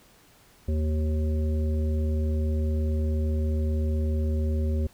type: harmonic tone with a mistuned harmonic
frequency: 77.6 Hz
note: D#2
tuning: 4 cents flat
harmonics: 1 / 3 / 5 / 7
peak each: -23 / -33 / -37 / -40 dBFS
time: 0.68-4.87 s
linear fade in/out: 5 ms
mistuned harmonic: 5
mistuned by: -18 cents
effects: pink hiss -57 dBFS RMS until 4.93 s